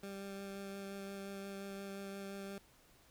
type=tone with vibrato; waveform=20% pulse; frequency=197 Hz; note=G3; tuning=9 cents sharp; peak=-39 dBFS; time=0.03-2.58 s; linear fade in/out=2 ms; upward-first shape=sine; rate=5.7 Hz; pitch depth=10 cents each way; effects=pink hiss -66 dBFS RMS until 3.1 s